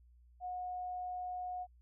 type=tone; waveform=sine; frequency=726 Hz; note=F#5; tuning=33 cents flat; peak=-38 dBFS; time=0.4-1.67 s; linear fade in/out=50 ms; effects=added 60 Hz sine -60 dBFS peak until 1.81 s